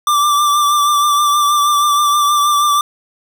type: tone with vibrato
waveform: square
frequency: 1174.7 Hz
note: D6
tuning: in tune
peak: -11 dBFS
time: 0.07-2.81 s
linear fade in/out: 2 ms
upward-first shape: triangle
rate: 6.3 Hz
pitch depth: 35 cents each way
effects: none